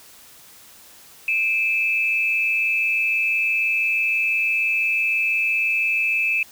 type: tone pair together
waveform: sine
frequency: 2381 / 2607 Hz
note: D7 / E7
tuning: +23 / -20 cents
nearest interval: major second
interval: 157 cents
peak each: -24 / -19 dBFS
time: 1.28-6.43 s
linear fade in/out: 2 ms
effects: white hiss -47 dBFS RMS until 6.51 s